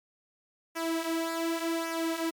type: tone with flanger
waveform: sawtooth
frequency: 329.6 Hz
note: E4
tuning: in tune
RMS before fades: -31 dBFS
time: 0.75-2.31 s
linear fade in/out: 20 ms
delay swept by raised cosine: 0.24 to 5.74 ms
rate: 0.88 Hz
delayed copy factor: -0.65
effects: MP3 96 kbps